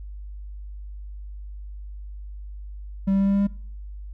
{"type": "tone with pitch steps", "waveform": "triangle", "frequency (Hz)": [194.2, 195.44, 196.68, 197.94, 199.2, 200.5], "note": ["G3", "G3", "G3", "G3", "G3", "G3"], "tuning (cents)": [-16, -5, 6, 17, 28, 39], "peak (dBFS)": -16, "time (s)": [3.07, 3.472], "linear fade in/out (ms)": 10, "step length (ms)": 67, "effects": ["noise-tail reverb RT60 0.5 s tail -22 dB re dry", "added 50 Hz sine -34 dBFS peak until 4.13 s"]}